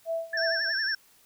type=tone with tremolo; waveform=sine; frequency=659.3 Hz; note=E5; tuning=in tune; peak=-26 dBFS; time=0.05-0.73 s; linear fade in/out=50 ms; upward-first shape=sine; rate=3 Hz; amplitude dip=90%
type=tone with vibrato; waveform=sine; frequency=1661.2 Hz; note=G#6; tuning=in tune; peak=-27 dBFS; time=0.33-0.95 s; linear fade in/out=5 ms; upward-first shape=sine; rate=11 Hz; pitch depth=120 cents each way
type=tone; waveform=sine; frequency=5440 Hz; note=F8; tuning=46 cents flat; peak=-30 dBFS; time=0.37-0.95 s; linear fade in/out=5 ms
effects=white hiss -60 dBFS RMS until 1.25 s